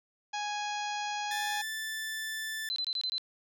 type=harmonic tone; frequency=830.6 Hz; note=G#5; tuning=in tune; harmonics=1 / 2 / 3 / 4 / 5 / 6 / 7 / 8; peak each=-34 / -41 / -42 / -43 / -46 / -47 / -50 / -48 dBFS; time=0.33-1.62 s; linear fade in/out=10 ms
type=tone; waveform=sawtooth; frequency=1760 Hz; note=A6; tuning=in tune; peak=-31 dBFS; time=1.31-2.69 s; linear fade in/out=2 ms
type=tone bursts; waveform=sine; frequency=4051 Hz; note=B7; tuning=43 cents sharp; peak=-30 dBFS; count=6; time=2.7-3.181 s; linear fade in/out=0 ms; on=61 ms; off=23 ms
effects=none